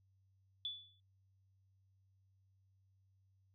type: tone with exponential decay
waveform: sine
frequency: 3458 Hz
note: A7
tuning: 31 cents flat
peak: -36 dBFS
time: 0.65-1 s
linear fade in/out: 1 ms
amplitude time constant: 75 ms
effects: noise-tail reverb RT60 0.1 s tail -17 dB re dry + added 96 Hz sine -70 dBFS peak until 3.54 s